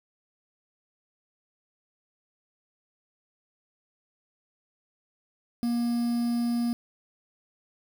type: tone with quantisation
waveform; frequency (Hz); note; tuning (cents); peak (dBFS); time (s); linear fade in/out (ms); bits
triangle; 237.3; A#3; +31; -22; 5.63-6.73; 0; 7
effects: none